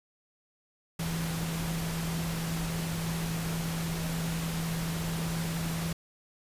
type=tone in noise; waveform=sine; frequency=164.81 Hz; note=E3; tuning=in tune; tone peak=-31 dBFS; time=0.99-5.93 s; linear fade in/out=5 ms; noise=pink; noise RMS=-37 dBFS; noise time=0.99-5.93 s; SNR=+3 dB; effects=resampled to 32000 Hz